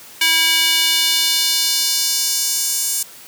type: tone with high-pass filter sweep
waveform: square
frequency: 324.7 Hz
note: E4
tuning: 26 cents flat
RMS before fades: -17 dBFS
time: 0.21-3.03 s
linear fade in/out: 5 ms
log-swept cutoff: 2400 to 7600 Hz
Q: 1.6
effects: white hiss -40 dBFS RMS until 3.27 s + high-pass 100 Hz 12 dB/octave